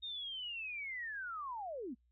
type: linear sweep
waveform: sine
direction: down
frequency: 3716 to 207.7 Hz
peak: -40 dBFS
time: 0.02-1.95 s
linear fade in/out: 20 ms
effects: noise-tail reverb RT60 0.1 s tail -25 dB re dry + added 60 Hz sine -70 dBFS peak until 2.11 s